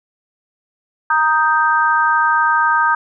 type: chord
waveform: sine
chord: Eb major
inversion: second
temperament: equal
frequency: 932.3 / 1244.5 / 1568 Hz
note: Bb5 / Eb6 / G6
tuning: 0 / 0 / 0 cents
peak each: -16 dBFS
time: 1.1-2.95 s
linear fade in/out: 5 ms
effects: none